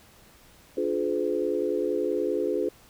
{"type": "chord", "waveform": "sine", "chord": "D diminished seventh", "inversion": "none", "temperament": "just", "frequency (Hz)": [293.7, 352.4, 422.9, 507.5], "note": ["D4", "F4", "Ab4", "Cb5"], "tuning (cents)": [0, 16, 31, 47], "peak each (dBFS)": [-32, -29, -28, -30], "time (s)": [0.77, 2.69], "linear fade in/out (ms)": 5, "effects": ["pink hiss -55 dBFS RMS until 2.89 s"]}